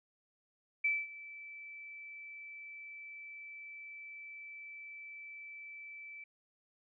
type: tone with ADSR envelope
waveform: sine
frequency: 2318 Hz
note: D7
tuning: 23 cents flat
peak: -27 dBFS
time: 0.84-6.24 s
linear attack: 8 ms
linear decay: 220 ms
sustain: -19 dB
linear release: 4 ms
effects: none